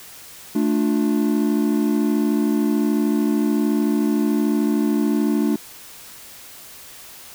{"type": "chord", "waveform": "triangle", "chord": "D minor", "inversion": "second", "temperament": "just", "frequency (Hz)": [220.2, 293.7, 352.4], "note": ["A3", "D4", "F4"], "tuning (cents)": [2, 0, 16], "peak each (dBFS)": [-18, -18, -23], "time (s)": [0.55, 5.56], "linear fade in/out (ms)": 5, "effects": ["white hiss -41 dBFS RMS until 7.34 s"]}